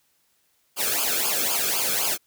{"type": "noise with flanger", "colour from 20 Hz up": "white", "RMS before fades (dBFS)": -24, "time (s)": [0.76, 2.18], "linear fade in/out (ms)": 50, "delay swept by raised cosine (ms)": [0.51, 1.07], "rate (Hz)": 3.9, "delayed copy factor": -0.9, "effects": ["white hiss -67 dBFS RMS until 2.26 s"]}